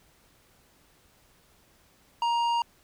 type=tone with tanh clipping; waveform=triangle; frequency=939 Hz; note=A#5; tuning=12 cents sharp; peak=-25 dBFS; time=2.22-2.62 s; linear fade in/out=2 ms; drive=15 dB; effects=pink hiss -62 dBFS RMS until 2.83 s